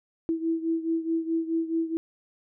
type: beating tone pair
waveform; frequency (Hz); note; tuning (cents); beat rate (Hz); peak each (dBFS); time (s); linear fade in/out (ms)
sine; 326.6 / 331.3; E4 / E4; -16 / +9; 4.7; -26 / -30; 0.29-1.97; 0
effects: none